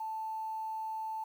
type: tone with quantisation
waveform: sine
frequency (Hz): 880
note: A5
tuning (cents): 0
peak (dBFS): -35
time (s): 0-1.24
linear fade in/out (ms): 5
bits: 10
effects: none